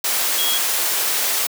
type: tone in noise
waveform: sine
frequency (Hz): 3300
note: G#7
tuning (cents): -12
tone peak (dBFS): -21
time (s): 0.38-0.58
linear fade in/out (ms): 5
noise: white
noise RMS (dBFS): -20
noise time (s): 0.04-1.47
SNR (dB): -4
effects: high-pass 400 Hz 12 dB/octave